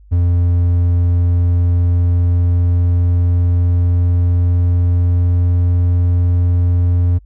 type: tone with pitch glide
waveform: triangle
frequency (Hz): 87.31 to 87.97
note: F2 to F2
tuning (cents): 0 to +13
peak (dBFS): -8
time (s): 0.11-7.19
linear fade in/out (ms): 20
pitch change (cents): +13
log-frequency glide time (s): 0.99-5.46
effects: added 50 Hz sine -40 dBFS peak until 7.25 s